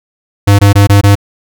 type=tone bursts; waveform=square; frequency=100.7 Hz; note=G2; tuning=47 cents sharp; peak=-3 dBFS; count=5; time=0.47-1.154 s; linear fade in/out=10 ms; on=120 ms; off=21 ms; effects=none